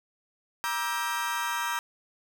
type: chord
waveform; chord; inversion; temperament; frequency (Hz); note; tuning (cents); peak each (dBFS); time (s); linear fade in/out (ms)
35% pulse; E half-diminished seventh; second; just; 949.3 / 1186.7 / 1318.5 / 1582.2; Bb5 / D6 / E6 / G6; +31 / +18 / 0 / +16; -30 / -34 / -34 / -32; 0.64-1.79; 0
effects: none